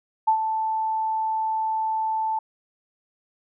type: tone with ADSR envelope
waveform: sine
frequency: 880 Hz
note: A5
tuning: in tune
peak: -14 dBFS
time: 0.27-2.39 s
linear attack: 12 ms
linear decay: 88 ms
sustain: -8 dB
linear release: 5 ms
effects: none